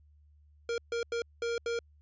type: tone bursts at uneven times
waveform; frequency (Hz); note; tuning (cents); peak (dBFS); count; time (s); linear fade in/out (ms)
square; 467.6; A#4; +5; -31; 5; 0.69-0.78 / 0.92-1.03 / 1.12-1.22 / 1.42-1.58 / 1.66-1.79; 2
effects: added 74 Hz sine -58 dBFS peak until 2.01 s + resampled to 16000 Hz